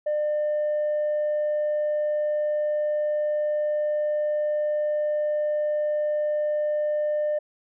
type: tone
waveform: sine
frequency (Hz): 600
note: D5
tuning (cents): +37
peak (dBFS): -20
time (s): 0.06-7.39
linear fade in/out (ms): 10
effects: tanh soft clip ceiling -20 dBFS